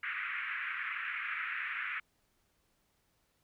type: band-pass noise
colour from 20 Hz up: white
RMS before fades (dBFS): -38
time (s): 0.03-2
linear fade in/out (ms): 5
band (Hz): 1300 to 2400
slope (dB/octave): 48
effects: pink hiss -75 dBFS RMS until 3.43 s